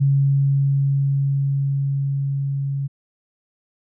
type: tone with level ramp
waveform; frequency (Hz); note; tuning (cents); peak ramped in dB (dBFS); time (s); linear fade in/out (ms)
sine; 138.59; C#3; 0; -13 to -21; 0-2.88; 20
effects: none